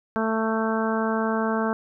harmonic tone, 221.9 Hz, A3, 15 cents sharp, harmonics 1 / 2 / 3 / 4 / 5 / 6 / 7, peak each -25 / -28 / -30 / -31 / -32 / -33 / -33 dBFS, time 0.16-1.73 s, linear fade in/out 0 ms, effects none

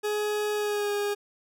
40% pulse tone with pitch glide, 419.7 to 410.1 Hz, G#4 to G#4, +18 to -22 cents, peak -25 dBFS, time 0.03-1.15 s, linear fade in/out 20 ms, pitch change -40 cents, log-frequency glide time 0.54-0.92 s, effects none

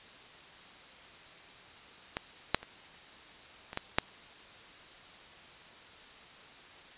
clicks, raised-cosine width 0.3 ms, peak -16 / -7 / -28 / -25 / -16 / -7 dBFS, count 6, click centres 2.169 / 2.546 / 2.63 / 3.731 / 3.774 / 3.985 s, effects white hiss -52 dBFS RMS until 6.97 s + resampled to 8000 Hz

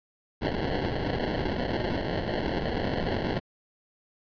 violet noise with sample-and-hold, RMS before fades -29 dBFS, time 0.41-3.4 s, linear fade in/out 20 ms, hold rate 1225 Hz, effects resampled to 11025 Hz

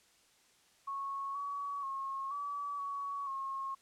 sine tone with pitch steps, 1102 / 1131 / 1085 / 1146 / 1124 / 1082 Hz, C#6 / C#6 / C#6 / D6 / C#6 / C#6, -11 / +34 / -37 / -43 / +24 / -42 cents, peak -36 dBFS, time 0.87-3.75 s, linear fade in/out 10 ms, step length 480 ms, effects white hiss -67 dBFS RMS until 3.81 s + low-pass 9000 Hz 12 dB/octave

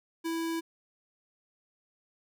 square tone, 329.6 Hz, E4, in tune, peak -31 dBFS, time 0.24-0.61 s, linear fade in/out 20 ms, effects none

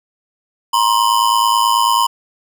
square ring-modulated tone, 1004 Hz, B5, 28 cents sharp, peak -9 dBFS, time 0.73-2.07 s, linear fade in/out 10 ms, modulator 54.6 Hz, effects none

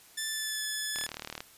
10% pulse tone with pitch glide, 1760 to 1723.8 Hz, A6 to A6, 0 to -36 cents, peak -23 dBFS, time 0.17-1.07 s, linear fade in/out 10 ms, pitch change -36 cents, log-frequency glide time 0.27-0.65 s
click train, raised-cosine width 0.2 ms, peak -20 dBFS, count 18, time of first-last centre 0.96-1.405 s, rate 38.2 Hz
effects white hiss -56 dBFS RMS until 1.57 s + resampled to 32000 Hz

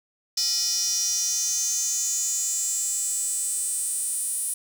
square tone with high-pass filter sweep, 274.1 Hz, C#4, 19 cents flat, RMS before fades -26 dBFS, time 0.37-4.54 s, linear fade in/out 5 ms, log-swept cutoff 5200 to 9700 Hz, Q 7.5, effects none

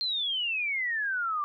sine exponential sweep, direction down, 4223 to 1159 Hz, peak -27 dBFS, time 0.01-1.44 s, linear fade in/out 0 ms, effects none

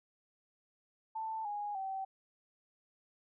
sine tone with pitch steps, 885 / 825.7 / 770.4 Hz, A5 / G#5 / G5, +10 / -10 / -30 cents, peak -36 dBFS, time 1.15-2.05 s, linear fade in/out 10 ms, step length 300 ms, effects none

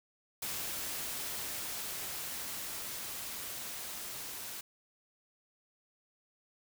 white noise with level ramp, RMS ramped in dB -38 to -43 dBFS, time 0.42-4.61 s, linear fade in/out 5 ms, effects none

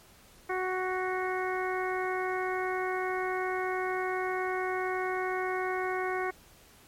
harmonic tone with a mistuned harmonic, 370.8 Hz, F#4, 4 cents sharp, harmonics 1 / 2 / 3 / 4 / 5 / 6, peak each -32 / -35 / -37 / -38 / -39 / -40 dBFS, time 0.49-6.31 s, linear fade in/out 10 ms, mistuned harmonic 6, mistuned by -28 cents, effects pink hiss -57 dBFS RMS until 6.87 s + MP3 64 kbps

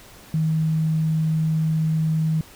sine tone, 158.3 Hz, D#3, 30 cents sharp, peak -18 dBFS, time 0.34-2.41 s, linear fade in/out 2 ms, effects pink hiss -46 dBFS RMS until 2.55 s

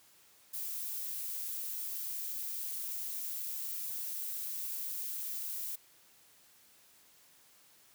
violet noise, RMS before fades -39 dBFS, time 0.53-5.76 s, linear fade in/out 10 ms, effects white hiss -63 dBFS RMS until 7.94 s + high-pass 60 Hz 12 dB/octave

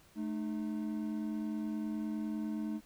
triangle tone pair together, 216.6 / 306.3 Hz, A3 / D#4, -27 / -27 cents, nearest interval tritone, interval 600 cents, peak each -34 / -37 dBFS, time 0.15-2.81 s, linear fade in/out 50 ms, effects pink hiss -63 dBFS RMS until 2.85 s

